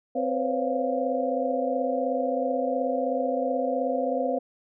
sine tone cluster, 259.4 / 499.1 / 522 / 558 / 700 Hz, C4 / B4 / C5 / C#5 / F5, -15 / +18 / -4 / +11 / +4 cents, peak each -30 dBFS, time 0.15-4.39 s, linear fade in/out 10 ms, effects none

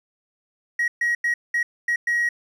triangle tone bursts at uneven times, 1899 Hz, A#6, 32 cents sharp, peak -16 dBFS, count 6, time 0.79-0.88 / 1.01-1.15 / 1.24-1.34 / 1.54-1.63 / 1.88-1.96 / 2.07-2.29 s, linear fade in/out 5 ms, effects tanh soft clip ceiling -14 dBFS + resampled to 32000 Hz

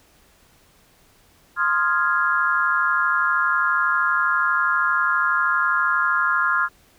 sine chord, F minor seventh, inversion second, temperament equal, 1046.5 / 1244.5 / 1396.9 / 1661.2 Hz, C6 / Eb6 / F6 / Ab6, 0 / 0 / 0 / 0 cents, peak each -24 / -25 / -20 / -24 dBFS, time 1.56-6.69 s, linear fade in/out 50 ms, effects pink hiss -56 dBFS RMS until 6.98 s

